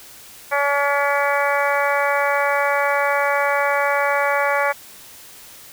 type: harmonic tone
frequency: 284 Hz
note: C#4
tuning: 42 cents sharp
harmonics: 2 / 3 / 4 / 5 / 6 / 7 / 8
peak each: -21 / -23 / -24 / -25 / -26 / -26 / -27 dBFS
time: 0.51-4.73 s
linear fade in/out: 20 ms
effects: white hiss -42 dBFS RMS until 5.72 s